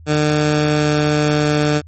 15% pulse tone with pitch glide, 150.8 to 149.24 Hz, D3 to D3, +46 to +28 cents, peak -7 dBFS, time 0.06-1.82 s, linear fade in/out 50 ms, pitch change -18 cents, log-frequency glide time 0.22-1.61 s, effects added 82 Hz sine -37 dBFS peak until 1.87 s + MP3 32 kbps

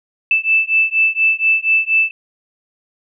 sine beating tone pair, 2637 / 2641.2 Hz, E7 / E7, 0 / +3 cents, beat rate 4.2 Hz, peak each -15 / -15 dBFS, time 0.31-2.11 s, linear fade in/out 2 ms, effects none

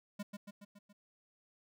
square tone with echo, 203.6 Hz, G#3, 34 cents flat, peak -39 dBFS, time 0.19-0.23 s, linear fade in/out 10 ms, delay 140 ms, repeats 5, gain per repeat -4 dB, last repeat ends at 0.93 s, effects none

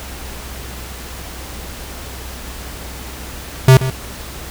square tone with echo, 130.81 Hz, C3, in tune, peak -4 dBFS, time 3.68-3.77 s, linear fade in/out 2 ms, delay 130 ms, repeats 1, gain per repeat -13 dB, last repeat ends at 3.9 s, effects added 63 Hz sine -32 dBFS peak until 4.5 s + pink hiss -32 dBFS RMS until 4.5 s

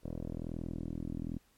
10% pulse tone with low-pass filter sweep, 41.2 Hz, E1, in tune, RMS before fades -39 dBFS, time 0.03-1.39 s, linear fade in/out 20 ms, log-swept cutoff 460 to 280 Hz, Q 2.5, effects pink hiss -69 dBFS RMS until 1.57 s + MP3 64 kbps

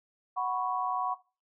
sine chord, F# suspended fourth, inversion none, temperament equal, 740 / 987.8 / 1108.7 Hz, F#5 / B5 / C#6, 0 / 0 / 0 cents, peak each -32 / -34 / -32 dBFS, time 0.36-1.15 s, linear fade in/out 20 ms, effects noise-tail reverb RT60 0.3 s tail -17 dB re dry

